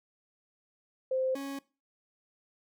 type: tone pair in turn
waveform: sine / 40% pulse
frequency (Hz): 521 / 276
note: C5 / C#4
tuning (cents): -7 / -7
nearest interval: major seventh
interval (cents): 1100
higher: first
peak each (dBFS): -27 / -35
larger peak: first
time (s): 1.11-1.35 / 1.35-1.59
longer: neither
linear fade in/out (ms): 5
effects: noise-tail reverb RT60 0.3 s tail -20 dB re dry